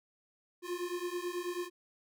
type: beating tone pair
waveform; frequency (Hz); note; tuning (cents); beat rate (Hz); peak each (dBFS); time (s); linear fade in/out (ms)
square; 349.2 / 358.4; F4 / F4; 0 / +45; 9.2; -39 / -39; 0.62-1.7; 50
effects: none